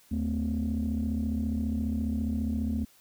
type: tone cluster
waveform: sine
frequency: 76.5 / 219.3 / 254 Hz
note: D#2 / A3 / B3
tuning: -29 / -6 / +49 cents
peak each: -30 / -29 / -32 dBFS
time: 0.11-2.85 s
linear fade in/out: 10 ms
effects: tanh soft clip ceiling -21 dBFS + white hiss -60 dBFS RMS until 3 s